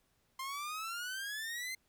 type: exponential sweep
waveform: sawtooth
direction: up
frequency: 1046.5 to 2093 Hz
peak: -35 dBFS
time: 0.39-1.75 s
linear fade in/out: 5 ms
effects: pink hiss -75 dBFS RMS until 1.88 s